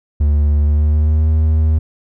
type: tone with pitch glide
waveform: triangle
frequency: 73.5 to 78.32 Hz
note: D2 to D#2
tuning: +2 to +12 cents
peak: -8 dBFS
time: 0.2-1.79 s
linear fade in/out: 10 ms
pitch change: +110 cents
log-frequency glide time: 0.62-1.28 s
effects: none